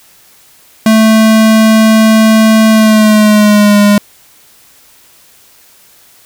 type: tone with pitch glide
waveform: square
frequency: 220 to 205.3 Hz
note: A3 to G#3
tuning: 0 to -20 cents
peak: -4 dBFS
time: 0.86-3.98 s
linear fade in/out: 2 ms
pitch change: -120 cents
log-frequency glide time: 2.7-3.78 s
effects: white hiss -43 dBFS RMS until 6.25 s